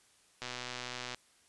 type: click train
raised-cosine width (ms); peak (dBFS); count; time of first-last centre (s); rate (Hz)
0.2; -22; 91; 0.42-1.146; 124
effects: white hiss -66 dBFS RMS until 1.48 s + resampled to 24000 Hz